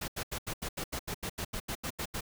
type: noise bursts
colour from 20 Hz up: pink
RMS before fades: -36 dBFS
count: 15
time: 0.01-2.209 s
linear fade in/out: 10 ms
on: 71 ms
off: 81 ms
effects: none